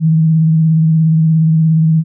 sine tone with vibrato, 160 Hz, D#3, 49 cents sharp, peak -7 dBFS, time 0-2.04 s, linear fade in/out 50 ms, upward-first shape triangle, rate 17 Hz, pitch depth 36 cents each way, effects none

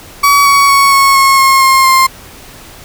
35% pulse tone with pitch steps, 1135 / 1123.3 / 1111.6 / 1100.1 / 1088.8 / 1077.5 / 1066.4 / 1055.3 Hz, C#6 / C#6 / C#6 / C#6 / C#6 / C#6 / C6 / C6, +41 / +23 / +4 / -14 / -31 / -49 / +33 / +14 cents, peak -3 dBFS, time 0.23-2.07 s, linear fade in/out 10 ms, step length 230 ms, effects pink hiss -34 dBFS RMS until 2.84 s

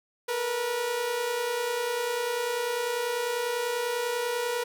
sawtooth tone pair together, 454 / 484.1 Hz, A#4 / B4, -46 / -35 cents, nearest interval minor second, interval 111 cents, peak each -31 / -24 dBFS, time 0.28-4.64 s, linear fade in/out 10 ms, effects none

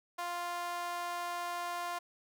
sawtooth tone with high-pass filter, 349.2 Hz, F4, in tune, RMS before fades -38 dBFS, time 0.18-1.99 s, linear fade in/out 10 ms, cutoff 860 Hz, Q 3.7, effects none

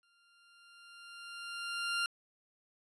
20% pulse tone with exponential growth, 1393 Hz, F6, 5 cents flat, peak -25 dBFS, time 0.03-2.06 s, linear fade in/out 1 ms, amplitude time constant 440 ms, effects resampled to 22050 Hz

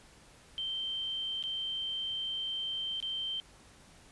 sine tone with dropouts, 3125 Hz, G7, 6 cents flat, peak -33 dBFS, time 0.58-3.4 s, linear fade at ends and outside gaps 0 ms, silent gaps 1.426-1.438 / 3.002-3.026 s, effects pink hiss -58 dBFS RMS until 4.11 s + resampled to 24000 Hz

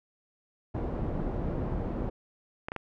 pink low-pass noise, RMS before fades -32 dBFS, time 0.74-2.1 s, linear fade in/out 10 ms, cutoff 590 Hz, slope 12 dB/octave
clicks, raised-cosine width 0.5 ms, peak -19 dBFS, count 3, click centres 2.685 / 2.719 / 2.763 s
effects none

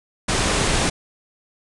pink low-pass noise, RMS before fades -20 dBFS, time 0.28-0.9 s, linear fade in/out 10 ms, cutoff 10000 Hz, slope 96 dB/octave, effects none

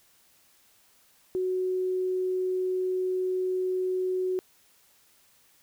sine tone, 370 Hz, F#4, in tune, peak -25 dBFS, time 1.35-4.39 s, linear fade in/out 0 ms, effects white hiss -62 dBFS RMS until 5.62 s

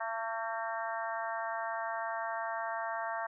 harmonic tone with a mistuned harmonic, 225.7 Hz, A3, 44 cents sharp, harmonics 3 / 4 / 5 / 6 / 7 / 8, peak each -38 / -39 / -41 / -45 / -42 / -44 dBFS, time 0-3.27 s, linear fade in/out 10 ms, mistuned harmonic 8, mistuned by +29 cents, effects none

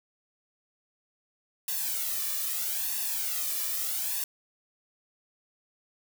blue noise with flanger, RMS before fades -31 dBFS, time 1.68-4.24 s, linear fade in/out 2 ms, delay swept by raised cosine 1.1 to 1.72 ms, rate 0.78 Hz, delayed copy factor +0.95, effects none

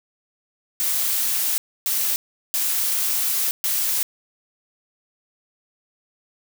blue noise bursts at uneven times, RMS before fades -22 dBFS, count 4, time 0.8-1.58 / 1.86-2.16 / 2.54-3.51 / 3.64-4.03 s, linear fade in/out 0 ms, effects none

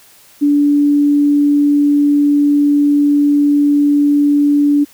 sine tone, 289.6 Hz, D4, 24 cents flat, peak -8 dBFS, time 0.41-4.85 s, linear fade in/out 20 ms, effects white hiss -45 dBFS RMS until 4.93 s

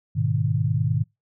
sine chord, G# minor, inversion none, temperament equal with one note detuned, 103.83 / 123.47 / 153.6 Hz, G#2 / B2 / D#3, 0 / 0 / -22 cents, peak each -24 dBFS, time 0.15-1.04 s, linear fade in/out 20 ms, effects noise-tail reverb RT60 0.2 s tail -25 dB re dry

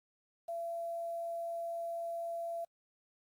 sine tone with quantisation, 676 Hz, E5, 43 cents sharp, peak -36 dBFS, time 0.48-2.65 s, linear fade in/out 10 ms, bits 10, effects AAC 64 kbps

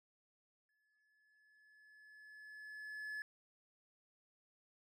triangle tone with exponential growth, 1715 Hz, A6, 45 cents flat, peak -39 dBFS, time 0.69-3.22 s, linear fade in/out 1 ms, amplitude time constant 550 ms, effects none

